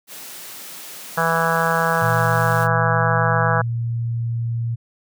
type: high-pass noise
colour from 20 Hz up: white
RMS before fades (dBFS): -36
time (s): 0.07-2.68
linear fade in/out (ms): 50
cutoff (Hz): 140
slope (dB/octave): 24
type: harmonic tone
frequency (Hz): 164.81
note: E3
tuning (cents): 0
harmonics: 1 / 3 / 4 / 5 / 6 / 7 / 8 / 9 / 10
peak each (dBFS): -25 / -25 / -25 / -25 / -25 / -25 / -25 / -25 / -25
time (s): 1.17-3.62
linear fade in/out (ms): 10
type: tone with pitch glide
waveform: sine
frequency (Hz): 117.2 to 116.46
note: A#2 to A#2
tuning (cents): +10 to -1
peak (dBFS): -20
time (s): 2.01-4.76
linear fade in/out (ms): 20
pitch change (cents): -11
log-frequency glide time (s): 3.15-4.35
effects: none